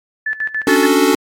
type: tone with tremolo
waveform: sine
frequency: 1743 Hz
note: A6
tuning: 17 cents flat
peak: -16 dBFS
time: 0.26-0.86 s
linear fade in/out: 5 ms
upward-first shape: square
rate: 7 Hz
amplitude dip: 80%
type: chord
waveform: square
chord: D major seventh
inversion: third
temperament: equal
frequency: 277.2 / 293.7 / 370 / 440 Hz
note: C#4 / D4 / F#4 / A4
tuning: 0 / 0 / 0 / 0 cents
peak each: -17 dBFS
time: 0.67-1.15 s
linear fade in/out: 2 ms
effects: AAC 48 kbps